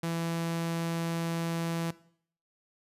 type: tone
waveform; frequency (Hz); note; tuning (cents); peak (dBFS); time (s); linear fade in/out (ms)
sawtooth; 166.8; E3; +21; -26; 0.03-1.91; 5
effects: noise-tail reverb RT60 0.6 s tail -19 dB re dry + resampled to 32000 Hz